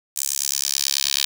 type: tone with high-pass filter sweep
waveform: 10% pulse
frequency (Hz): 69.3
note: C#2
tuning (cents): 0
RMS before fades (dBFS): -23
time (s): 0.16-1.25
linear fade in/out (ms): 5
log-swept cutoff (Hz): 7600 to 3800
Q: 1.9
effects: none